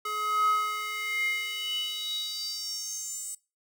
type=tone with high-pass filter sweep; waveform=square; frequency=423.3 Hz; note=G#4; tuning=33 cents sharp; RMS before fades=-31 dBFS; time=0.05-3.35 s; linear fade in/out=5 ms; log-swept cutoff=960 to 8300 Hz; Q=7.7; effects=noise-tail reverb RT60 0.3 s tail -23 dB re dry